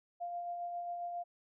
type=tone with tremolo; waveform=sine; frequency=698 Hz; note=F5; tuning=1 cent flat; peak=-36 dBFS; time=0.2-1.24 s; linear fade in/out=20 ms; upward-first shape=sine; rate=7.4 Hz; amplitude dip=30%; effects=none